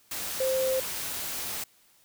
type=tone in noise; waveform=sine; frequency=523.3 Hz; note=C5; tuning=in tune; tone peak=-24 dBFS; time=0.4-0.8 s; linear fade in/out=5 ms; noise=white; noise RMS=-34 dBFS; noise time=0.11-1.64 s; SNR=+7 dB; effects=white hiss -62 dBFS RMS until 2.04 s